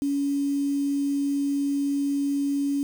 sine tone with quantisation, 281.5 Hz, C#4, 27 cents sharp, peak -22 dBFS, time 0.02-2.83 s, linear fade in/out 0 ms, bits 7, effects none

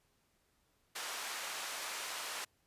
pink band-pass noise, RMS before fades -42 dBFS, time 0.95-2.45 s, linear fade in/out 10 ms, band 880 to 11000 Hz, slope 12 dB/octave, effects pink hiss -75 dBFS RMS until 2.66 s + resampled to 32000 Hz

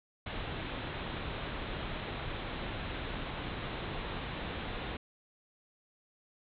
pink low-pass noise, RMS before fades -39 dBFS, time 0.26-4.97 s, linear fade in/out 5 ms, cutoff 3900 Hz, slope 96 dB/octave, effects none

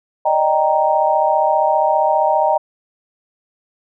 sine chord, Eb major seventh, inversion third, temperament equal, 587.3 / 622.3 / 784 / 932.3 Hz, D5 / Eb5 / G5 / Bb5, 0 / 0 / 0 / 0 cents, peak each -22 / -17 / -17 / -17 dBFS, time 0.25-2.58 s, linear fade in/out 10 ms, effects none

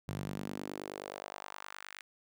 sawtooth tone with high-pass filter sweep, 49.55 Hz, G1, 19 cents sharp, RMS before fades -43 dBFS, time 0.08-2.01 s, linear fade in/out 0 ms, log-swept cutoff 120 to 1900 Hz, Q 1.9, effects none

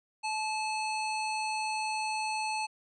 harmonic tone with a mistuned harmonic, 867 Hz, A5, 26 cents flat, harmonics 1 / 3 / 5 / 7 / 9 / 10, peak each -32 / -36 / -40 / -49 / -51 / -46 dBFS, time 0.23-2.67 s, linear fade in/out 20 ms, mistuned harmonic 9, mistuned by -22 cents, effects none

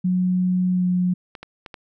sine tone with pitch glide, 182.4 to 180.41 Hz, F#3 to F#3, -24 to -43 cents, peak -17 dBFS, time 0.04-1.14 s, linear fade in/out 10 ms, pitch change -19 cents, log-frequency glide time 0.73-0.86 s
clicks, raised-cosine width 0.3 ms, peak -20 dBFS, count 4, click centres 1.352 / 1.43 / 1.662 / 1.742 s
effects none

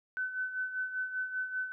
sine tone with tremolo, 1513 Hz, F#6, 38 cents sharp, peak -30 dBFS, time 0.17-1.72 s, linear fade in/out 0 ms, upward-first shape sine, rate 5.1 Hz, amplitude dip 65%, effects none

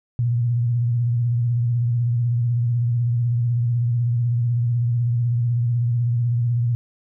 sine tone with vibrato, 119.4 Hz, A#2, 42 cents sharp, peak -17 dBFS, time 0.19-6.75 s, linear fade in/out 0 ms, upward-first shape sine, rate 16 Hz, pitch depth 54 cents each way, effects none

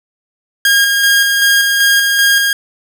sawtooth tone with tremolo, 1623 Hz, G#6, 40 cents flat, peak -4 dBFS, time 0.65-2.53 s, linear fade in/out 2 ms, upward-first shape square, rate 2.6 Hz, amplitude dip 30%, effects none

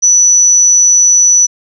sine tone, 5940 Hz, F#8, 6 cents sharp, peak -4 dBFS, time 0.02-1.47 s, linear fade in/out 20 ms, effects none

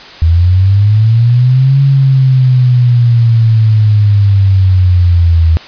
sine linear two-way sweep, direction up then down, 80 to 138.59 to 80 Hz, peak -4 dBFS, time 0.22-5.57 s, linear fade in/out 0 ms, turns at 1.81 s, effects white hiss -31 dBFS RMS until 5.67 s + resampled to 11025 Hz

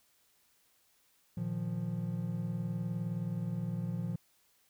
triangle chord, Bb suspended fourth, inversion none, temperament just, 116.54 / 155.39 / 174.81 Hz, Bb2 / Eb3 / F3, 0 / -2 / +2 cents, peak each -36 / -38 / -34 dBFS, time 1.37-4.16 s, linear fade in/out 5 ms, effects white hiss -70 dBFS RMS until 4.69 s

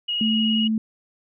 sine tone with vibrato, 2885 Hz, F#7, 44 cents flat, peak -22 dBFS, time 0.08-0.68 s, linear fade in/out 10 ms, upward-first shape square, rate 19 Hz, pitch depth 12 cents each way
sine tone, 220 Hz, A3, in tune, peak -19 dBFS, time 0.21-0.78 s, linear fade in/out 2 ms
effects none

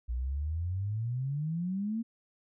sine exponential sweep, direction up, 57.8 to 233.6 Hz, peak -30 dBFS, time 0.08-2.03 s, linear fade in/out 20 ms, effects none

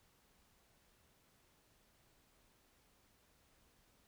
silence, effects pink hiss -72 dBFS RMS until 4.07 s

